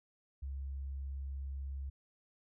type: tone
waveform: sine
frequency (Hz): 68.2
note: C#2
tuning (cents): -28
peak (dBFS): -38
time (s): 0.42-1.9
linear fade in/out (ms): 10
effects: none